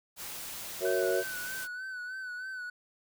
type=noise; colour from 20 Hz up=white; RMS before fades=-41 dBFS; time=0.16-1.68 s; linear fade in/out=50 ms
type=chord; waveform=sine; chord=F# dominant seventh; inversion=none; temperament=equal; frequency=370 / 466.2 / 554.4 / 659.3 Hz; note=F#4 / A#4 / C#5 / E5; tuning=0 / 0 / 0 / 0 cents; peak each=-30 / -32 / -32 / -34 dBFS; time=0.8-1.24 s; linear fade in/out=50 ms
type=tone with vibrato; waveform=triangle; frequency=1503 Hz; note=F#6; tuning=27 cents sharp; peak=-35 dBFS; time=0.85-2.7 s; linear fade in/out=5 ms; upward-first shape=sine; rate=3.2 Hz; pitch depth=48 cents each way
effects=none